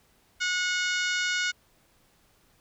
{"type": "harmonic tone", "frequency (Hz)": 728, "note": "F#5", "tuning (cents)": -28, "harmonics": [2, 3, 4, 5, 6, 7, 8, 9, 10], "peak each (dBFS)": [-28, -32, -34, -36, -38, -39, -40, -41, -42], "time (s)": [0.4, 1.52], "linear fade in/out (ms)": 20, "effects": ["pink hiss -64 dBFS RMS until 2.6 s"]}